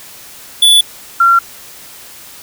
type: tone pair in turn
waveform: square / sine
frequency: 3454 / 1370.7 Hz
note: A7 / F6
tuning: -33 / -33 cents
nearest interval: octave + major third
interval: 1600 cents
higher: first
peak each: -5 dBFS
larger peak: neither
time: 0.62-0.81 / 1.2-1.39 s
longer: neither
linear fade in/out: 5 ms
effects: white hiss -35 dBFS RMS until 2.42 s